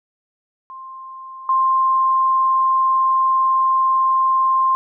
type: tone with level steps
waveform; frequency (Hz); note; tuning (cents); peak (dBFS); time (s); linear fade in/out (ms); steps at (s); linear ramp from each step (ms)
sine; 1053; C6; +11; -32 / -13; 0.7-4.75; 0; 1.49; 2
effects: none